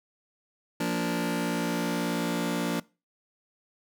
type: chord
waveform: sawtooth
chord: Bb major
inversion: second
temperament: just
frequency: 174.81 / 233.1 / 291.4 Hz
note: F3 / Bb3 / D4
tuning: +2 / 0 / -13 cents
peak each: -27 dBFS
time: 0.8-2.8 s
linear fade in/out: 5 ms
effects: noise-tail reverb RT60 0.3 s tail -22 dB re dry

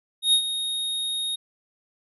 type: tone with ADSR envelope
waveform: square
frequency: 3729 Hz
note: A#7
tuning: in tune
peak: -15 dBFS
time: 0.22-1.36 s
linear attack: 110 ms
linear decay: 82 ms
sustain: -11 dB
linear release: 12 ms
effects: resampled to 32000 Hz

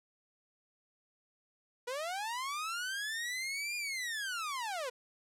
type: linear two-way sweep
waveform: sawtooth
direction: up then down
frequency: 471.9 to 2438 to 471.9 Hz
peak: -32 dBFS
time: 1.87-4.9 s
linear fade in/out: 10 ms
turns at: 3.76 s
effects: low-pass 11000 Hz 12 dB/octave

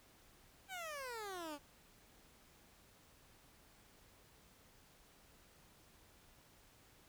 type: exponential sweep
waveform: 15% pulse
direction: down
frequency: 793 to 278.4 Hz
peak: -38 dBFS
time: 0.68-1.59 s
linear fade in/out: 50 ms
effects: pink hiss -66 dBFS RMS until 7.08 s

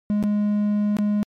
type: tone with dropouts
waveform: triangle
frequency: 207.7 Hz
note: G#3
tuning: in tune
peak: -16 dBFS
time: 0.1-1.23 s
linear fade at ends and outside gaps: 0 ms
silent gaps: 0.227-0.238 / 0.968-0.987 s
effects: MP3 64 kbps

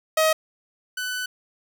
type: tone pair in turn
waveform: sawtooth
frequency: 632 / 1498.4 Hz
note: D#5 / F#6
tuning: +27 / +21 cents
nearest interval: octave + minor third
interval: 1494 cents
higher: second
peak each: -13 / -23 dBFS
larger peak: first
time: 0.17-0.33 / 0.97-1.26 s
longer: second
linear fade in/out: 5 ms
effects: none

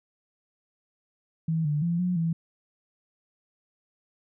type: tone with pitch steps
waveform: sine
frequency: 161.8 / 148.3 / 170.4 / 180 / 165.1 Hz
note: E3 / D3 / F3 / F#3 / E3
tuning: -32 / +17 / -42 / -47 / +3 cents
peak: -23 dBFS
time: 1.48-2.33 s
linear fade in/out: 5 ms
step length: 170 ms
effects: none

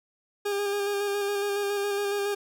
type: tone with vibrato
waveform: 40% pulse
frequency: 404.7 Hz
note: G#4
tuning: 45 cents flat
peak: -25 dBFS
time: 0.45-2.35 s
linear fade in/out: 10 ms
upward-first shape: square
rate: 7.2 Hz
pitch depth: 19 cents each way
effects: none

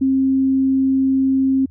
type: tone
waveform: sine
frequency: 266.5 Hz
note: C4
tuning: 32 cents sharp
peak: -13 dBFS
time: 0.01-1.66 s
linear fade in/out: 10 ms
effects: added 84 Hz sine -40 dBFS peak until 1.7 s

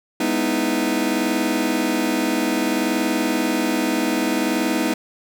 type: chord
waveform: sawtooth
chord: E major seventh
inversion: first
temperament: just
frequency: 206 / 247.2 / 309 / 329.6 Hz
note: G#3 / B3 / D#4 / E4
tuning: -14 / +2 / -12 / 0 cents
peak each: -23 / -19 / -18 / -22 dBFS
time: 0.2-4.94 s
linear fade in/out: 5 ms
effects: none

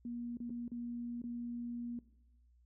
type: tone with dropouts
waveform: sine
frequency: 238.5 Hz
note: A#3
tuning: 40 cents sharp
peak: -39 dBFS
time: 0.05-1.99 s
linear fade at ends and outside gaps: 2 ms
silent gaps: 0.371-0.402 / 0.496-0.503 / 0.68-0.717 / 1.218-1.239 s
effects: noise-tail reverb RT60 1.0 s tail -18 dB re dry + added 60 Hz sine -64 dBFS peak until 2.65 s

